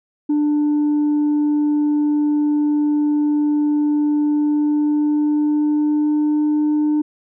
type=tone with pitch glide; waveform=sine; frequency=296.4 to 300.7 Hz; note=D4 to D4; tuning=+16 to +41 cents; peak=-12 dBFS; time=0.29-7.02 s; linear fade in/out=10 ms; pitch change=+25 cents; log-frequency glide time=4.18-6.67 s; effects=tanh soft clip ceiling -13 dBFS